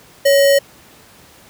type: tone with sample-and-hold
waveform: sine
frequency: 558 Hz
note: C#5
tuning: 11 cents sharp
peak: -8 dBFS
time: 0.25-0.59 s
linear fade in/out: 10 ms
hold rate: 2450 Hz
effects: pink hiss -45 dBFS RMS until 1.49 s + high-pass 80 Hz 12 dB/octave